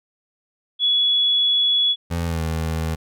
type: tone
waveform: sine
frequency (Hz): 3387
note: G#7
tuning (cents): +33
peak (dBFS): -15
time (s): 0.79-1.96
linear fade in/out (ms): 50
type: tone with pitch glide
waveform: 25% pulse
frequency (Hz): 84.7 to 80.36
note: E2 to E2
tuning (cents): +48 to -44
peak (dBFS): -18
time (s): 2.1-2.96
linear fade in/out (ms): 20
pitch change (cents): -92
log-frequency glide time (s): 2.26-2.41
effects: none